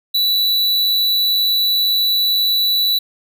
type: tone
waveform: square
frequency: 3951 Hz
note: B7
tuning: in tune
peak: -14 dBFS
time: 0.14-2.99 s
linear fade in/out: 10 ms
effects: none